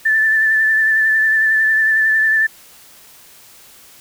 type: tone with vibrato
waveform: sine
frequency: 1760 Hz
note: A6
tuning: in tune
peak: -11 dBFS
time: 0.05-2.47 s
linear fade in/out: 10 ms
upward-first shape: sine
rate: 11 Hz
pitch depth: 24 cents each way
effects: white hiss -44 dBFS RMS until 4 s